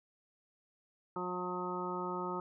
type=harmonic tone; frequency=180 Hz; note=F#3; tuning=47 cents flat; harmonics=1 / 2 / 3 / 4 / 5 / 6 / 7; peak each=-43 / -40 / -47 / -50 / -41 / -47 / -41 dBFS; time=1.16-2.4 s; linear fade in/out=2 ms; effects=none